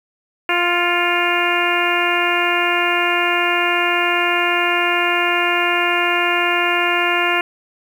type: harmonic tone with a mistuned harmonic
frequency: 349.2 Hz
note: F4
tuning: in tune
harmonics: 1 / 2 / 3 / 4 / 5 / 6 / 7 / 8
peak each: -23 / -23 / -23 / -23 / -23 / -23 / -23 / -23 dBFS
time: 0.49-7.41 s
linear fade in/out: 2 ms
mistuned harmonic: 6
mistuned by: +37 cents
effects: 7-bit